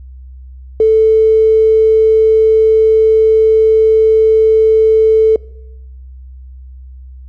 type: tone with tanh clipping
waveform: triangle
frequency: 440 Hz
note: A4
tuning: in tune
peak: -5 dBFS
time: 0.8-5.36 s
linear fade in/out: 2 ms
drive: 3 dB
effects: noise-tail reverb RT60 0.9 s tail -24 dB re dry + added 64 Hz sine -30 dBFS peak until 7.28 s